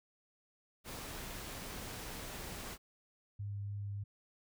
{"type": "noise", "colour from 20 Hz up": "pink", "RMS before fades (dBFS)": -45, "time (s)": [0.84, 2.78], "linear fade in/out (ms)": 50}
{"type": "tone with vibrato", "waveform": "sine", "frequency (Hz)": 101.3, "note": "G#2", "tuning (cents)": -43, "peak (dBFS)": -38, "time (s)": [3.39, 4.04], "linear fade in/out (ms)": 10, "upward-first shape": "sine", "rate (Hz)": 3.4, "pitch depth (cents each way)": 8}
{"effects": []}